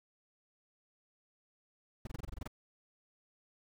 brown noise bursts, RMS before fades -40 dBFS, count 10, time 2.05-2.476 s, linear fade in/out 5 ms, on 21 ms, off 24 ms, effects none

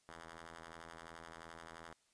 5% pulse ring-modulated tone, 82.8 Hz, E2, 8 cents sharp, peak -37 dBFS, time 0.09-1.93 s, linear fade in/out 0 ms, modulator 905 Hz, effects white hiss -75 dBFS RMS until 2.13 s + resampled to 22050 Hz

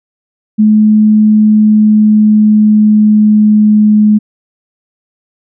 sine tone with pitch glide, 213.9 to 211.6 Hz, A3 to G#3, -49 to +33 cents, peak -3 dBFS, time 0.58-4.19 s, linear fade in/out 20 ms, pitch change -18 cents, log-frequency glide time 1.26-4.07 s, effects none

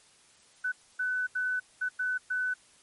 sine tone bursts at uneven times, 1501 Hz, F#6, 24 cents sharp, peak -27 dBFS, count 6, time 0.64-0.72 / 0.99-1.27 / 1.35-1.6 / 1.81-1.89 / 1.99-2.18 / 2.3-2.54 s, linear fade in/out 10 ms, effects white hiss -60 dBFS RMS until 2.82 s + MP3 48 kbps

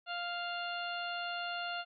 harmonic tone with a mistuned harmonic, 698.5 Hz, F5, in tune, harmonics 1 / 2 / 3 / 4 / 5 / 6, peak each -40 / -40 / -52 / -42 / -49 / -48 dBFS, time 0.06-1.85 s, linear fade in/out 50 ms, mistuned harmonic 6, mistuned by +17 cents, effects none

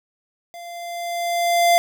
square tone with level ramp, 691 Hz, F5, 19 cents flat, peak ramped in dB -36 to -12 dBFS, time 0.54-1.78 s, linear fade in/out 0 ms, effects 9-bit

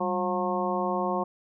harmonic tone with a mistuned harmonic, 180 Hz, F#3, 47 cents flat, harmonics 1 / 2 / 3 / 4 / 5 / 6, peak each -32 / -32 / -32 / -32 / -32 / -32 dBFS, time 0-1.24 s, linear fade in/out 10 ms, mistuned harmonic 1, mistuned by +140 cents, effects none

